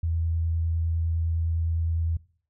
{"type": "tone with vibrato", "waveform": "sine", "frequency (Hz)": 82.41, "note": "E2", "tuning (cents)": 0, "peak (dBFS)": -23, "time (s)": [0.03, 2.17], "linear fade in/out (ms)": 5, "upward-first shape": "sine", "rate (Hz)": 9.8, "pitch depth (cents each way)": 11, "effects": ["noise-tail reverb RT60 0.5 s tail -21 dB re dry"]}